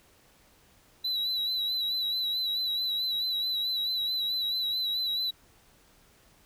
triangle tone with vibrato, 3951 Hz, B7, in tune, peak -26 dBFS, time 1.04-5.31 s, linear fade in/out 10 ms, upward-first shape sine, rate 4.6 Hz, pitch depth 47 cents each way, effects pink hiss -61 dBFS RMS until 6.45 s

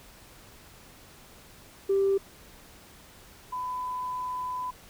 sine tone pair in turn, 392 / 1003 Hz, G4 / B5, 0 / +26 cents, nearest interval octave + major third, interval 1626 cents, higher second, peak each -20 / -30 dBFS, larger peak first, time 1.89-2.18 / 3.52-4.71 s, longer second, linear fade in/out 10 ms, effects tanh soft clip ceiling -17 dBFS + pink hiss -52 dBFS RMS until 4.89 s

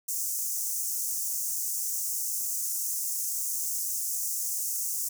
pink high-pass noise, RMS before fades -31 dBFS, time 0.08-5.09 s, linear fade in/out 10 ms, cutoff 6000 Hz, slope 48 dB/octave, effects none

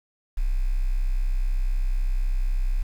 sine tone, 31.99 Hz, C1, 38 cents flat, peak -20 dBFS, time 0.37-2.83 s, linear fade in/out 10 ms, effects 8-bit

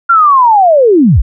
sine linear sweep, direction down, 1400 to 32.7 Hz, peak -3 dBFS, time 0.09-1.22 s, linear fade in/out 10 ms, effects none

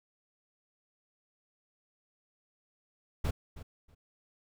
brown noise with echo, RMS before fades -29 dBFS, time 3.24-3.31 s, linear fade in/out 10 ms, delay 320 ms, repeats 2, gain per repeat -15 dB, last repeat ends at 3.95 s, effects none

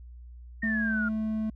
sine exponential sweep, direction down, 1864.7 to 1396.9 Hz, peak -28 dBFS, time 0.62-1.09 s, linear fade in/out 10 ms
triangle tone with pitch glide, 220 to 218 Hz, A3 to A3, 0 to -16 cents, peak -25 dBFS, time 0.63-1.5 s, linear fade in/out 5 ms, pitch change -16 cents, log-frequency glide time 0.84-0.91 s
effects added 60 Hz sine -43 dBFS peak until 1.55 s

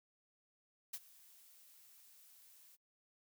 blue noise with ADSR envelope, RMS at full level -42 dBFS, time 0.93-2.77 s, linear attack 9 ms, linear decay 46 ms, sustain -21 dB, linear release 29 ms, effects noise-tail reverb RT60 0.1 s tail -25 dB re dry

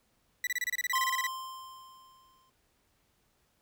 40% pulse tone bursts, 1966 Hz, B6, 8 cents flat, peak -28 dBFS, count 15, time 0.44-1.268 s, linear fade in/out 2 ms, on 30 ms, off 27 ms
square tone with exponential decay, 1046.5 Hz, C6, in tune, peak -27 dBFS, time 0.93-2.5 s, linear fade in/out 5 ms, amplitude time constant 340 ms
effects pink hiss -72 dBFS RMS until 3.61 s

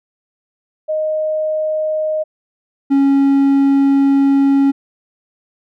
sine / triangle tone pair in turn, 621 / 276 Hz, D#5 / C#4, -3 / -7 cents, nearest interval octave + major second, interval 1404 cents, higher first, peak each -15 / -7 dBFS, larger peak second, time 0.88-2.24 / 2.9-4.72 s, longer second, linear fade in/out 20 ms, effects none

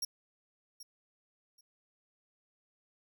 sawtooth tone with echo, 5588 Hz, F8, in tune, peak -30 dBFS, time 0.02-0.05 s, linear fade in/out 5 ms, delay 780 ms, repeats 2, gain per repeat -14 dB, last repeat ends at 1.61 s, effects none

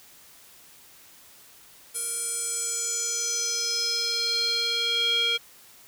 square tone with band-pass filter sweep, 466.2 Hz, A#4, in tune, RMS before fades -27 dBFS, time 1.94-5.38 s, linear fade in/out 20 ms, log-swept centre 10000 to 3000 Hz, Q 5.4, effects white hiss -52 dBFS RMS until 5.87 s

